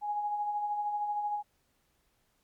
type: tone with tremolo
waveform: sine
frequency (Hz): 830.6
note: G#5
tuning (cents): 0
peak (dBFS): -28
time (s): 0.01-1.43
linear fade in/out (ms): 50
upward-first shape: sine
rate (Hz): 13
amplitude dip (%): 40
effects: pink hiss -73 dBFS RMS until 2.43 s + MP3 96 kbps